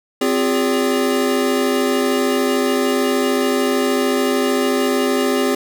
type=tone cluster; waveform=square; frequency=259.6 / 353 / 406.4 / 570 Hz; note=C4 / F4 / G#4 / C#5; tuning=-13 / +19 / -38 / +48 cents; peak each=-20 / -24 / -20 / -25 dBFS; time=0.21-5.55 s; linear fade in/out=5 ms; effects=none